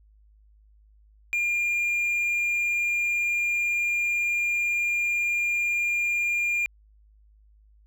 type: tone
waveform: triangle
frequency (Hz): 2406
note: D7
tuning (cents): +41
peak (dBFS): -21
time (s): 1.33-6.66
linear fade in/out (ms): 0
effects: added 52 Hz sine -54 dBFS peak until 7.86 s